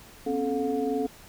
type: tone cluster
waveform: sine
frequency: 250.4 / 273.1 / 435.7 / 716 Hz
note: B3 / C#4 / A4 / F5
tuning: +24 / -26 / -17 / +43 cents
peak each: -33 / -29 / -28 / -34 dBFS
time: 0.26-1.07 s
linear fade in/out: 10 ms
effects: pink hiss -50 dBFS RMS until 1.28 s